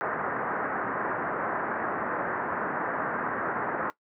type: low-pass noise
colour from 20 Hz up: white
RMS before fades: -30 dBFS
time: 0.01-3.9 s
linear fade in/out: 0 ms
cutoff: 1700 Hz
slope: 48 dB/octave
effects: noise-tail reverb RT60 0.1 s tail -17 dB re dry + high-pass 200 Hz 12 dB/octave